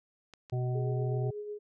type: clicks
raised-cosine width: 0.2 ms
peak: -32 dBFS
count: 2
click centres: 0.337 / 0.498 s
type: harmonic tone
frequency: 125.3 Hz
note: B2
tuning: 25 cents sharp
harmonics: 1 / 3 / 5 / 6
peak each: -29 / -39 / -43 / -45 dBFS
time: 0.52-1.31 s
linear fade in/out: 10 ms
type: tone with tremolo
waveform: sine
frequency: 417 Hz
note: G#4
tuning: 7 cents sharp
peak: -35 dBFS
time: 0.74-1.59 s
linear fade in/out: 20 ms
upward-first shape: sine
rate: 8.1 Hz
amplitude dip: 40%
effects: none